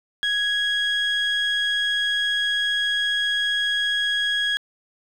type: tone pair together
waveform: sine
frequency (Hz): 1661.2 / 3305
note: G#6 / G#7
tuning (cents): 0 / -9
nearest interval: octave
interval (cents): 1191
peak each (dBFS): -21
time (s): 0.23-4.57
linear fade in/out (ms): 0
effects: tanh soft clip ceiling -16 dBFS + 9-bit